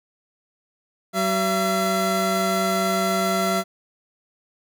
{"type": "tone pair together", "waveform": "25% pulse", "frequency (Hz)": [189.8, 676.4], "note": ["F#3", "E5"], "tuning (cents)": [44, 44], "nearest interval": "octave + minor seventh", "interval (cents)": 2200, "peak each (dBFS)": [-20, -18], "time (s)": [1.13, 3.64], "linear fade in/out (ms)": 50, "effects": []}